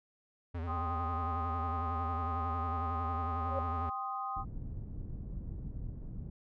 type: tone with vibrato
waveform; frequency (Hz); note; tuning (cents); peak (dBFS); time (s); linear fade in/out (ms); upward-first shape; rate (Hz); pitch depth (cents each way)
square; 83.7; E2; +27; -36; 0.54-3.9; 10; sine; 11; 84
type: chord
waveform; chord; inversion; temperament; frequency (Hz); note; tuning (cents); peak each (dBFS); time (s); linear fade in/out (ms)
sine; C minor; second; equal; 784 / 1046.5 / 1244.5; G5 / C6 / Eb6; 0 / 0 / 0; -39 / -42 / -37; 0.66-4.45; 50
type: tone with exponential growth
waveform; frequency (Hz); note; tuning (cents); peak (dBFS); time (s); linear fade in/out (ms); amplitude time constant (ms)
sine; 546; C#5; -26; -30; 3.4-3.59; 2; 40
type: low-pass noise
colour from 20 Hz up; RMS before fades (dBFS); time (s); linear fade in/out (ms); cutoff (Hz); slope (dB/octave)
pink; -41; 4.36-6.3; 5; 160; 12
effects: low-pass 2000 Hz 12 dB/octave